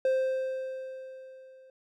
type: tone with level ramp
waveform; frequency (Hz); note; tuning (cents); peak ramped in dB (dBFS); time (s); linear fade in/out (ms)
triangle; 523.3; C5; 0; -20 to -50; 0.05-1.7; 2
effects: none